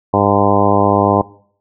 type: harmonic tone with a mistuned harmonic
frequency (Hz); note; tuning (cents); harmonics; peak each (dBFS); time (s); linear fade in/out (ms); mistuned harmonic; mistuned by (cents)
101; G#2; -48; 1 / 2 / 3 / 4 / 5 / 6 / 7 / 8 / 9 / 10; -19 / -19 / -19 / -19 / -19 / -19 / -19 / -19 / -19 / -19; 0.13-1.22; 10; 10; +26
effects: noise-tail reverb RT60 0.6 s tail -22 dB re dry